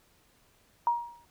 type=tone with exponential decay; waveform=sine; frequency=947 Hz; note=A#5; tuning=27 cents sharp; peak=-20 dBFS; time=0.87-1.25 s; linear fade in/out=1 ms; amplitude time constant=82 ms; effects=pink hiss -65 dBFS RMS until 1.3 s